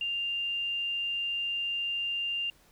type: tone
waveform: sine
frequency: 2794 Hz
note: F7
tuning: in tune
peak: -29 dBFS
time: 0.01-2.5 s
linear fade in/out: 2 ms
effects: pink hiss -62 dBFS RMS until 2.71 s